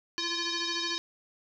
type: tone with frequency modulation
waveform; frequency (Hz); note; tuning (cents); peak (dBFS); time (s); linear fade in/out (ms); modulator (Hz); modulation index
sine; 337.3; E4; +40; -29; 0.18-0.98; 0; 688; 7.3
effects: none